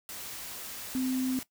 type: tone in noise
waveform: sine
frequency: 258.2 Hz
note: C4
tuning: 23 cents flat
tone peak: -27 dBFS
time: 0.95-1.39 s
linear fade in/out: 0 ms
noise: white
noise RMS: -41 dBFS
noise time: 0.09-1.43 s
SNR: +11 dB
effects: noise-tail reverb RT60 0.1 s tail -17 dB re dry